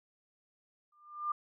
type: tone with exponential growth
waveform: sine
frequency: 1198 Hz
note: D6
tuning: 34 cents sharp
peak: -28 dBFS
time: 0.92-1.32 s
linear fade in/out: 5 ms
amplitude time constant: 86 ms
effects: none